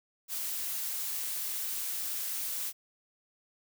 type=noise; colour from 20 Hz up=blue; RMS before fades=-35 dBFS; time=0.28-2.73 s; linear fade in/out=50 ms; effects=none